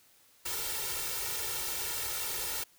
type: noise with comb filter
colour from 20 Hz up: white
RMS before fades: -35 dBFS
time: 0.45-2.64 s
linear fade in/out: 10 ms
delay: 2.2 ms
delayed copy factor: +1
effects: white hiss -63 dBFS RMS until 2.78 s